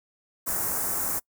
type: band-stop noise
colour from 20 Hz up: white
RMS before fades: -28 dBFS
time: 0.46-1.2 s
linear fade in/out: 20 ms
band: 1600 to 6900 Hz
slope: 24 dB/octave
effects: noise-tail reverb RT60 0.1 s tail -25 dB re dry